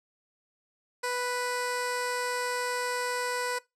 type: tone with low-pass filter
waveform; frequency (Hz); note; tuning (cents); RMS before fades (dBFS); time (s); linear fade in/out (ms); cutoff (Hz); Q
15% pulse; 493.9; B4; 0; -31; 1.03-3.59; 10; 9400; 1.4
effects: noise-tail reverb RT60 0.2 s tail -21 dB re dry